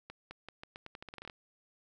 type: accelerating click train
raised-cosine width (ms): 0.3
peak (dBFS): -29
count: 15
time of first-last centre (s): 0.1-1.298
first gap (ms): 210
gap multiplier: 0.84
effects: none